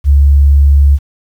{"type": "tone", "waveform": "sine", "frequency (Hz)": 70.6, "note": "C#2", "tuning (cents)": 32, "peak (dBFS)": -3, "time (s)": [0.04, 0.99], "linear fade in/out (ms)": 50, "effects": ["7-bit"]}